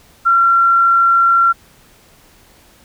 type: tone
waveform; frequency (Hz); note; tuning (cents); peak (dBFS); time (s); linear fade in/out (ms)
sine; 1367; F6; -37; -8; 0.25-1.53; 20
effects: pink hiss -48 dBFS RMS until 2.84 s